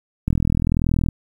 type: click train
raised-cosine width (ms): 5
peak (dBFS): -7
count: 34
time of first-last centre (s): 0.28-1.087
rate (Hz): 40.9
effects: 8-bit